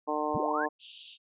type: harmonic tone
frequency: 151.1 Hz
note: D3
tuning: 50 cents sharp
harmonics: 2 / 3 / 4 / 5 / 6 / 7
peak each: -35 / -35 / -35 / -35 / -35 / -35 dBFS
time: 0.07-0.69 s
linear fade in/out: 20 ms
type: linear sweep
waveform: sine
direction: up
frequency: 50.3 to 1760 Hz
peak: -31 dBFS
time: 0.34-0.66 s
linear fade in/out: 10 ms
type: high-pass noise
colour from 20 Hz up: white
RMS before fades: -38 dBFS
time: 0.79-1.18 s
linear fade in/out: 50 ms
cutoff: 2700 Hz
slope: 96 dB/octave
effects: resampled to 8000 Hz